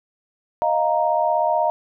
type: chord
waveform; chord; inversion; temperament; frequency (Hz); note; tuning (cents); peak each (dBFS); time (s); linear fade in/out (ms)
sine; Eb suspended second; none; equal; 622.3 / 698.5 / 932.3; Eb5 / F5 / Bb5; 0 / 0 / 0; -21; 0.62-1.7; 0
effects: none